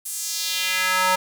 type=tone with high-pass filter sweep; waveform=square; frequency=185.3 Hz; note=F#3; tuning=3 cents sharp; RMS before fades=-23 dBFS; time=0.05-1.16 s; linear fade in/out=10 ms; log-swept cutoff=10000 to 850 Hz; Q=1.6; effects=none